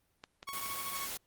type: clicks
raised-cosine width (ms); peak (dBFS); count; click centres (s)
0.2; -28; 4; 0.239 / 0.429 / 0.489 / 0.661
type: tone with tremolo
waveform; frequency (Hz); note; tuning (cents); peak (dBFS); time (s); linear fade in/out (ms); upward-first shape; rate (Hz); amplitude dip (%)
sawtooth; 1108.7; C#6; 0; -34; 0.47-1.07; 10; sine; 13; 50
type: noise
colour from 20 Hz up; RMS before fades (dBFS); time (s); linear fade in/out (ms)
white; -40; 0.53-1.17; 0
effects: pink hiss -75 dBFS RMS until 1.26 s + Opus 32 kbps